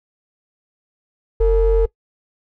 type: ring-modulated tone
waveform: triangle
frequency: 203.6 Hz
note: G#3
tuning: 34 cents flat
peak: -5 dBFS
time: 1.4-1.86 s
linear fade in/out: 10 ms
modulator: 249 Hz
effects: noise-tail reverb RT60 0.1 s tail -22 dB re dry + tanh soft clip ceiling -6 dBFS